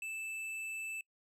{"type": "tone with hard clipping", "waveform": "sine", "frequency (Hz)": 2637, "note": "E7", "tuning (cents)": 0, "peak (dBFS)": -40, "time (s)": [0.02, 1.01], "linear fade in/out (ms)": 2, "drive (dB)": 13, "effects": ["noise-tail reverb RT60 0.1 s tail -26 dB re dry", "low-pass 12000 Hz 12 dB/octave"]}